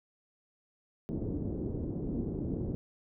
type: low-pass noise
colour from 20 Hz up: white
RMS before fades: -35 dBFS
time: 1.09-2.75 s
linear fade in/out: 0 ms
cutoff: 350 Hz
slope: 24 dB/octave
effects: none